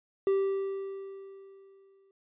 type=tone with exponential decay; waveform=triangle; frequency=390.2 Hz; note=G4; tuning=8 cents flat; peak=-20 dBFS; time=0.27-2.11 s; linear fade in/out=1 ms; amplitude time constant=400 ms; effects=resampled to 8000 Hz

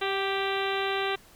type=harmonic tone with a mistuned harmonic; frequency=392 Hz; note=G4; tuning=in tune; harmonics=1 / 2 / 3 / 4 / 5 / 6 / 7 / 8 / 9 / 10; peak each=-30 / -33 / -35 / -36 / -37 / -38 / -38 / -39 / -40 / -40 dBFS; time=0.01-1.16 s; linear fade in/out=10 ms; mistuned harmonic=2; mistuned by=-23 cents; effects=pink hiss -55 dBFS RMS until 1.35 s

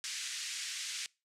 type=band-pass noise; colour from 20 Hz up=white; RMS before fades=-40 dBFS; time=0.04-1.06 s; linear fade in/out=0 ms; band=1800 to 7700 Hz; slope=24 dB/octave; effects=noise-tail reverb RT60 0.3 s tail -25 dB re dry + low-pass 12000 Hz 12 dB/octave

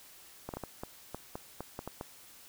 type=clicks; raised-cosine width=1 ms; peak=-24 dBFS; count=11; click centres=0.49 / 0.538 / 0.57 / 0.637 / 0.835 / 1.146 / 1.355 / 1.606 / 1.791 / 1.876 / 2.011 s; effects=white hiss -55 dBFS RMS until 2.48 s

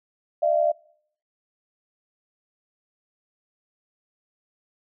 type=tone pair together; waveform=sine; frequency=606.6 / 678 Hz; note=D#5 / E5; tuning=-44 / +49 cents; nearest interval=major second; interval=193 cents; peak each=-21 dBFS; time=0.42-0.72 s; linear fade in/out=10 ms; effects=noise-tail reverb RT60 0.6 s tail -23 dB re dry

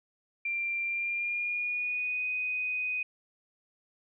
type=tone with pitch glide; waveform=sine; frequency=2371 to 2496 Hz; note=D7 to D#7; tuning=+16 to +5 cents; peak=-29 dBFS; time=0.45-3.03 s; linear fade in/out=5 ms; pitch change=+89 cents; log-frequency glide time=0.84-2.26 s; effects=none

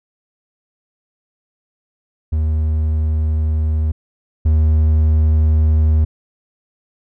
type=tone pair in turn; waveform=triangle; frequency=77.78 / 77.78 Hz; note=D#2 / D#2; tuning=0 / 0 cents; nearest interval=unison; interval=0 cents; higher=neither; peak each=-12 / -8 dBFS; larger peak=second; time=2.32-3.92 / 4.45-6.05 s; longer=neither; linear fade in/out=10 ms; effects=none

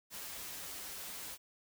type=noise with comb filter; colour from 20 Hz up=white; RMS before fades=-45 dBFS; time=0.1-1.38 s; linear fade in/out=50 ms; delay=8.4 ms; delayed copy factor=-0.55; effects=none

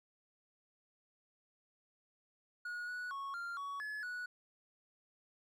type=tone with pitch steps; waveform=triangle; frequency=1449 / 1471 / 1104 / 1392 / 1125 / 1708 / 1470 Hz; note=F#6 / F#6 / C#6 / F6 / C#6 / G#6 / F#6; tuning=-37 / -11 / -7 / -6 / +25 / +48 / -12 cents; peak=-38 dBFS; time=2.65-4.26 s; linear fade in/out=5 ms; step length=230 ms; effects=none

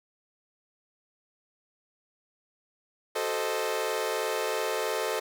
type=chord; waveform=sawtooth; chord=F# diminished seventh; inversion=none; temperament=equal with one note detuned; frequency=377.3 / 440 / 523.3 / 622.3 Hz; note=F#4 / A4 / C5 / Eb5; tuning=+34 / 0 / 0 / 0 cents; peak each=-33 / -27 / -30 / -30 dBFS; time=3.15-5.2 s; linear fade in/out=10 ms; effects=none

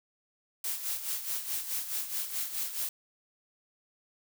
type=noise with tremolo; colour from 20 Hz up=blue; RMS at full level=-32 dBFS; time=0.64-2.89 s; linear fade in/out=2 ms; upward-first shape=sine; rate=4.7 Hz; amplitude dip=65%; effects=none

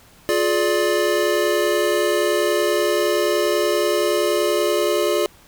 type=chord; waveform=square; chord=D diminished; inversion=first; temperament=just; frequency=352.4 / 422.9 / 587.3 Hz; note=F4 / Ab4 / D5; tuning=+16 / +31 / 0 cents; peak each=-22 dBFS; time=0.29-5.26 s; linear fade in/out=0 ms; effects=pink hiss -50 dBFS RMS until 5.47 s

